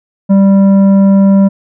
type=tone with tanh clipping; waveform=triangle; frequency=196 Hz; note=G3; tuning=in tune; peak=-5 dBFS; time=0.29-1.49 s; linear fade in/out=20 ms; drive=13 dB; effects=none